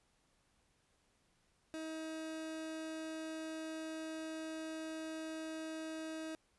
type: tone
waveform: 30% pulse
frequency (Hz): 317.9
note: D#4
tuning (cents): +37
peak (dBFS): -39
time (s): 1.74-6.35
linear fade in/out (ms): 0
effects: pink hiss -75 dBFS RMS until 6.58 s + resampled to 24000 Hz